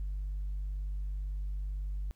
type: tone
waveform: sine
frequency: 49 Hz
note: G1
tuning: in tune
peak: -31 dBFS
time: 0-2.11 s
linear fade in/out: 0 ms
effects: tanh soft clip ceiling -31 dBFS + pink hiss -72 dBFS RMS until 2.15 s